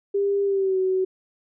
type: tone with pitch glide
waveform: sine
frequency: 400 to 375.4 Hz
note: G4 to F#4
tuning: +35 to +25 cents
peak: -19 dBFS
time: 0.14-1.05 s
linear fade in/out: 10 ms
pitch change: -110 cents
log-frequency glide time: 0.44-0.78 s
effects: none